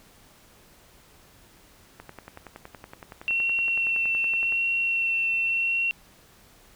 click train, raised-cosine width 0.5 ms, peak -25 dBFS, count 28, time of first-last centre 2-4.523 s, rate 10.7 Hz
sine tone with vibrato, 2715 Hz, F7, 50 cents flat, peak -22 dBFS, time 3.28-5.91 s, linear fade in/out 0 ms, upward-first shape sine, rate 0.87 Hz, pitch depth 11 cents each way
effects pink hiss -55 dBFS RMS until 6.75 s

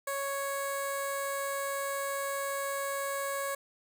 10% pulse tone with notch filter, 554.4 Hz, C#5, in tune, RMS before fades -34 dBFS, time 0.07-3.55 s, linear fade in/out 5 ms, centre 3000 Hz, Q 0.64, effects none

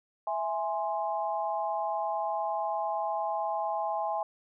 sine chord, E augmented, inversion none, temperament equal, 659.3 / 830.6 / 1046.5 Hz, E5 / G#5 / B#5, 0 / 0 / 0 cents, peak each -33 / -31 / -36 dBFS, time 0.27-4.23 s, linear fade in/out 2 ms, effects none

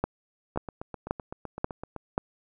two click trains, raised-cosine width 1 ms, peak -11 / -22 dBFS, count 5 / 12, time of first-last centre 0.04-2.179 / 0.56-1.963 s, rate 1.87 / 7.84 Hz, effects none

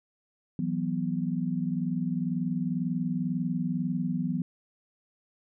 sine chord, E suspended second, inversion none, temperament equal, 164.81 / 185 / 246.9 Hz, E3 / F#3 / B3, 0 / 0 / 0 cents, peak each -31 dBFS, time 0.59-4.42 s, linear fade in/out 2 ms, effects none

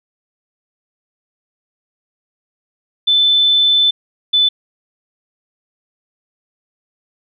sine tone pair in turn, 3520 / 3502 Hz, A7 / A7, 0 / -9 cents, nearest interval unison, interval 9 cents, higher first, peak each -9 dBFS, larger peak neither, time 3.07-3.91 / 4.33-4.49 s, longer first, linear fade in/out 10 ms, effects none

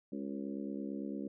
harmonic tone with a mistuned harmonic, 68.9 Hz, C#2, 10 cents flat, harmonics 3 / 4 / 5 / 6 / 7 / 8, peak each -41 / -41 / -45 / -52 / -51 / -52 dBFS, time 0.12-1.28 s, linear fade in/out 5 ms, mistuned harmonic 7, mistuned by -23 cents, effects none

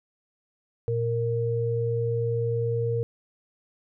sine tone pair together, 116.65 / 464.7 Hz, A#2 / A#4, +2 / -5 cents, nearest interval 2 octaves, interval 2393 cents, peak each -26 dBFS, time 0.88-3.03 s, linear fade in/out 0 ms, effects none

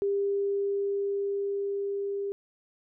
sine tone with level ramp, 399.6 Hz, G4, 33 cents sharp, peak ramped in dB -24 to -29 dBFS, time 0.02-2.32 s, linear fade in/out 0 ms, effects none

